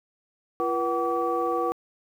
sine tone cluster, 341.5 / 482.7 / 755 / 1149 Hz, F4 / B4 / F#5 / D6, -39 / -40 / +35 / -38 cents, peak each -29 / -27 / -29 / -28 dBFS, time 0.6-1.72 s, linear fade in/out 0 ms, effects tanh soft clip ceiling -13 dBFS + 9-bit

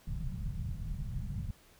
pink low-pass noise, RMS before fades -37 dBFS, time 0.07-1.51 s, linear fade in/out 2 ms, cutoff 190 Hz, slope 48 dB/octave, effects pink hiss -62 dBFS RMS until 1.79 s

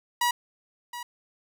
sawtooth tone with echo, 965 Hz, B5, 40 cents flat, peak -18 dBFS, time 0.21-0.31 s, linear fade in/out 5 ms, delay 720 ms, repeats 1, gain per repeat -13 dB, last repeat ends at 1.03 s, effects none

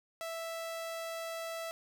sawtooth tone, 659.3 Hz, E5, in tune, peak -34 dBFS, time 0.21-1.71 s, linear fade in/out 0 ms, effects none

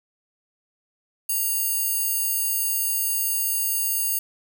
square tone with high-pass filter, 932.3 Hz, A#5, in tune, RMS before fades -24 dBFS, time 1.29-4.19 s, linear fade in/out 5 ms, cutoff 11000 Hz, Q 0.94, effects none

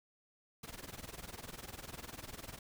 pink noise with tremolo, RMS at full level -44 dBFS, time 0.63-2.59 s, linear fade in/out 5 ms, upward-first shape triangle, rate 20 Hz, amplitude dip 95%, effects none

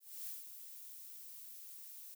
violet noise with ADSR envelope, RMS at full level -44 dBFS, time 0-2.15 s, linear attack 270 ms, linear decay 160 ms, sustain -8 dB, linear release 14 ms, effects none

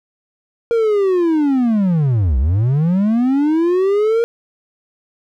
triangle linear two-way sweep, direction down then up, 471.5 to 59.8 to 471.5 Hz, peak -10 dBFS, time 0.71-4.24 s, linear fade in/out 0 ms, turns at 2.38 s, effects none

